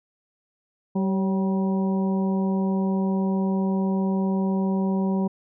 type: harmonic tone with a mistuned harmonic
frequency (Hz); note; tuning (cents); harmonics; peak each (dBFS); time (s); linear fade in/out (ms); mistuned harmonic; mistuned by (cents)
192.3; G3; -33; 1 / 2 / 3 / 4 / 5; -21 / -30 / -35 / -38 / -36; 0.95-5.28; 10; 3; -56
effects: none